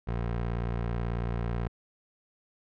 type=tone; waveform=20% pulse; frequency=58.27 Hz; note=A#1; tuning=in tune; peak=-24 dBFS; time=0.07-1.68 s; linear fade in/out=10 ms; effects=low-pass 2000 Hz 12 dB/octave

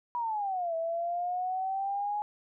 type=exponential two-way sweep; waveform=sine; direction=down then up; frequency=978 to 652 to 839 Hz; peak=-29 dBFS; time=0.15-2.22 s; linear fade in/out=0 ms; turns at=0.75 s; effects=none

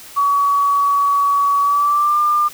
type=tone with pitch glide; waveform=sine; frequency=1132 to 1199.3 Hz; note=C#6 to D6; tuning=+36 to +36 cents; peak=-12 dBFS; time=0.16-2.49 s; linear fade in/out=20 ms; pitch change=+100 cents; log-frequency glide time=1.61-2.2 s; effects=white hiss -38 dBFS RMS until 2.53 s

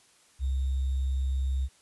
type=tone with sample-and-hold; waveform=sine; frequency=66.3 Hz; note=C2; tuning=23 cents sharp; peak=-25 dBFS; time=0.39-1.69 s; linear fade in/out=50 ms; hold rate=3675 Hz; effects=white hiss -61 dBFS RMS until 1.81 s + resampled to 24000 Hz

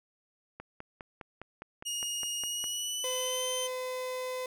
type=click train; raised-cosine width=0.5 ms; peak=-27 dBFS; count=11; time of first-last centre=0.6-2.641 s; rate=4.9 Hz
type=tone with pitch glide; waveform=20% pulse; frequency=2863 to 3086 Hz; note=F7 to G7; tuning=+42 to -28 cents; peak=-27 dBFS; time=1.85-3.68 s; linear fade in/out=20 ms; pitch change=+130 cents; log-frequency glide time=2.41-3.45 s
type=tone; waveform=35% pulse; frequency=509 Hz; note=C5; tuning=48 cents flat; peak=-32 dBFS; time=3.04-4.46 s; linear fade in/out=2 ms
effects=none

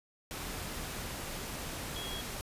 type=tone in noise; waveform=sine; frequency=3310 Hz; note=G#7; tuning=6 cents flat; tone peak=-41 dBFS; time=1.96-2.21 s; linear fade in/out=0 ms; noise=pink; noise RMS=-40 dBFS; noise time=0.31-2.41 s; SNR=-4 dB; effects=resampled to 32000 Hz

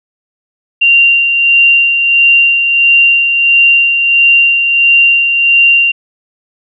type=tone with tremolo; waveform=sine; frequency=2771 Hz; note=F7; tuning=14 cents flat; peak=-3 dBFS; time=0.81-5.92 s; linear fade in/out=10 ms; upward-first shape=sine; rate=1.5 Hz; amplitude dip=45%; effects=none

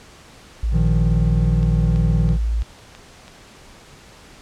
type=tone; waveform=sine; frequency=55.9 Hz; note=A1; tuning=28 cents sharp; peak=-17 dBFS; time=0.63-2.63 s; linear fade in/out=5 ms
type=chord; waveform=triangle; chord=Bb suspended fourth; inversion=none; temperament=just; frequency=116.54 / 155.39 / 174.81 Hz; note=Bb2 / Eb3 / F3; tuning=0 / -2 / +2 cents; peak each=-20 / -17 / -21 dBFS; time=0.71-2.38 s; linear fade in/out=50 ms
type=click train; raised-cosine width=0.2 ms; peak=-23 dBFS; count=6; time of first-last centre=1.63-3.28 s; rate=3.03 Hz
effects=pink hiss -45 dBFS RMS until 4.41 s + low-pass 8000 Hz 12 dB/octave

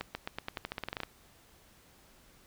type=accelerating click train; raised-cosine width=0.3 ms; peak=-19 dBFS; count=15; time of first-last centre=0.01-1.034 s; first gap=140 ms; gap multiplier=0.89; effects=pink hiss -61 dBFS RMS until 2.46 s

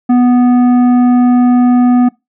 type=tone with tanh clipping; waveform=triangle; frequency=246.5 Hz; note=B3; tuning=3 cents flat; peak=-7 dBFS; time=0.09-2.09 s; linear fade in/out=10 ms; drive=14 dB; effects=noise-tail reverb RT60 0.2 s tail -23 dB re dry

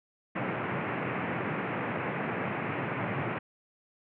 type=band-pass noise; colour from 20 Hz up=pink; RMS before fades=-33 dBFS; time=0.35-3.39 s; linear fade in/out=10 ms; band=110 to 2500 Hz; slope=48 dB/octave; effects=none

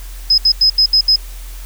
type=tone bursts at uneven times; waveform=sine; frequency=5080 Hz; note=D#8; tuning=35 cents sharp; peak=-7 dBFS; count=6; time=0.3-0.38 / 0.45-0.52 / 0.61-0.7 / 0.78-0.86 / 0.93-1.01 / 1.08-1.16 s; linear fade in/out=5 ms; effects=added 42 Hz sine -27 dBFS peak until 1.65 s + white hiss -39 dBFS RMS until 1.65 s

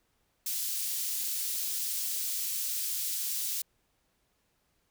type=high-pass noise; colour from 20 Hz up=white; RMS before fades=-33 dBFS; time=0.46-3.62 s; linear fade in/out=5 ms; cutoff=4200 Hz; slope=12 dB/octave; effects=pink hiss -74 dBFS RMS until 4.9 s

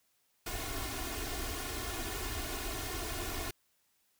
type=noise with comb filter; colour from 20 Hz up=pink; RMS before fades=-38 dBFS; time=0.46-3.51 s; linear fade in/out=5 ms; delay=2.8 ms; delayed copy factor=+0.9; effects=white hiss -74 dBFS RMS until 4.19 s

